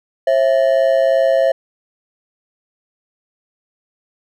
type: ring-modulated tone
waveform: triangle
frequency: 600 Hz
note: D5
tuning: 37 cents sharp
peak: -6 dBFS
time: 0.27-1.52 s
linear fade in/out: 5 ms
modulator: 61.4 Hz
effects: none